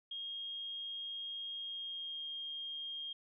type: tone with pitch glide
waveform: sine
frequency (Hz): 3248 to 3226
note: G#7 to G7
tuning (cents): -39 to +49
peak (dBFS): -40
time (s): 0.11-3.13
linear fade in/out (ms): 5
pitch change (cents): -12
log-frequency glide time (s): 1.56-2.32
effects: none